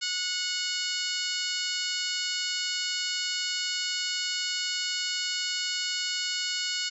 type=harmonic tone; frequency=732 Hz; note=F#5; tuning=19 cents flat; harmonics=2 / 3 / 4 / 5 / 6 / 7 / 8 / 9 / 10; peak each=-38 / -38 / -34 / -40 / -33 / -36 / -44 / -41 / -39 dBFS; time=0.01-6.9 s; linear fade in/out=20 ms; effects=none